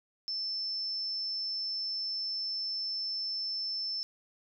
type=tone; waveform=sine; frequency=5300 Hz; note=E8; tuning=9 cents sharp; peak=-32 dBFS; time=0.28-4.03 s; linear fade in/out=0 ms; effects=none